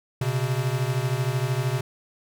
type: beating tone pair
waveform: square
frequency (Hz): 123.47 / 136.47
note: B2 / C#3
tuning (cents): 0 / -27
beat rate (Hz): 13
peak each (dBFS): -26 / -27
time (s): 0.21-1.81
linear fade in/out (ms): 5
effects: none